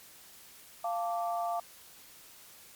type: tone cluster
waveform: sine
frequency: 694 / 886 / 1167 Hz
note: F5 / A5 / D6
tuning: -11 / +12 / -11 cents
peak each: -31 / -39 / -38 dBFS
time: 0.84-1.6 s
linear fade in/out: 5 ms
effects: white hiss -54 dBFS RMS until 2.75 s + MP3 96 kbps